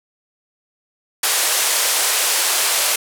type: band-pass noise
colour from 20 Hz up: white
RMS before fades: -18 dBFS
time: 1.23-2.96 s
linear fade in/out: 5 ms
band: 440 to 12000 Hz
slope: 24 dB/octave
effects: none